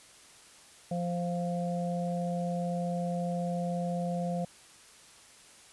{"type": "harmonic tone", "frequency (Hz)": 174.61, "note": "F3", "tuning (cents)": 0, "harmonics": [1, 3, 4], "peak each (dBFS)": [-31, -36, -37], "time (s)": [0.91, 4.45], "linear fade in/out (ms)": 5, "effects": ["white hiss -55 dBFS RMS until 5.72 s", "resampled to 24000 Hz"]}